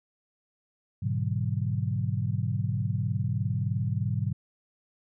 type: chord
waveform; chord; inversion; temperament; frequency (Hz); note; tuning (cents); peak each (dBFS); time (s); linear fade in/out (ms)
sine; G# half-diminished seventh; none; equal; 103.83 / 123.47 / 146.83 / 185; G#2 / B2 / D3 / F#3; 0 / 0 / 0 / 0; -29 / -30 / -33 / -35; 1.02-4.33; 10
effects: none